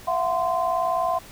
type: tone cluster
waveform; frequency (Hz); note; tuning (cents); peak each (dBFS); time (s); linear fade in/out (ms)
sine; 669 / 729 / 1036; E5 / F#5 / C6; +25 / -26 / -17; -25; 0.07-1.19; 10
effects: pink hiss -45 dBFS RMS until 1.31 s